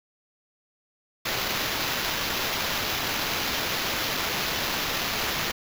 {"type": "noise with sample-and-hold", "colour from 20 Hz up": "violet", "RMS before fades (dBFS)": -28, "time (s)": [1.25, 5.52], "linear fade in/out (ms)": 10, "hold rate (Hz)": 8820, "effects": []}